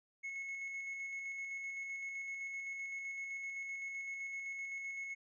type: tone with tremolo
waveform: triangle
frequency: 2187 Hz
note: C#7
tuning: 24 cents flat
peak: -38 dBFS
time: 0.23-5.15 s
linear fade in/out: 20 ms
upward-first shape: square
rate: 7.8 Hz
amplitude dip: 25%
effects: resampled to 16000 Hz